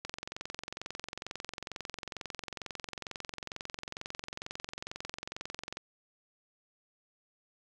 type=click train; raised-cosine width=0.2 ms; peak=-21 dBFS; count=128; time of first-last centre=0.05-5.771 s; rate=22.2 Hz; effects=none

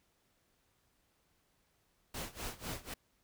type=noise with tremolo; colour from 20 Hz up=pink; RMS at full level=-40 dBFS; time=2.14-2.94 s; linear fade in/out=5 ms; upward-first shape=sine; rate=4 Hz; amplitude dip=90%; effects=pink hiss -75 dBFS RMS until 3.23 s

